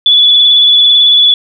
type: tone with vibrato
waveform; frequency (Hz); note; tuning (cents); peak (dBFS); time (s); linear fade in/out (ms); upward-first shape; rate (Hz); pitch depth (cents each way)
sine; 3432; A7; -44; -3; 0.06-1.34; 2; sine; 18; 24
effects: none